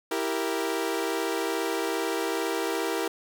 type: chord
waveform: sawtooth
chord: E diminished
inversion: none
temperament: equal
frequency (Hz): 329.6 / 392 / 466.2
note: E4 / G4 / Bb4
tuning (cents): 0 / 0 / 0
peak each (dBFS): -27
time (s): 0.11-3.08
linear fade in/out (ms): 5
effects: none